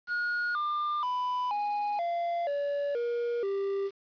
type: tone with pitch steps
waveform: triangle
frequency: 1440 / 1197 / 995 / 827.1 / 687.5 / 571.5 / 475 / 394.9 Hz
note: F#6 / D6 / B5 / G#5 / F5 / D5 / A#4 / G4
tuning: -47 / +33 / +13 / -7 / -27 / -47 / +33 / +13 cents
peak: -26 dBFS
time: 0.07-3.91 s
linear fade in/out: 50 ms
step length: 480 ms
effects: resampled to 11025 Hz + 9-bit